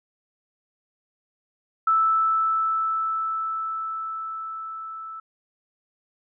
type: tone with level ramp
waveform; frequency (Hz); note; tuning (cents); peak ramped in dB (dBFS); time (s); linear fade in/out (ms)
sine; 1316; E6; -3; -16 to -34; 1.87-5.2; 5
effects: none